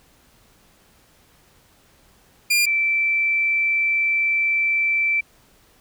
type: tone pair in turn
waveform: sawtooth / sine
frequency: 2400 / 2332 Hz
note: D7 / D7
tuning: +37 / -13 cents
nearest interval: unison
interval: 50 cents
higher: first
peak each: -12 / -17 dBFS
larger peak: first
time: 2.5-2.66 / 2.66-5.21 s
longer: second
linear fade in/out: 10 ms
effects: pink hiss -56 dBFS RMS until 5.8 s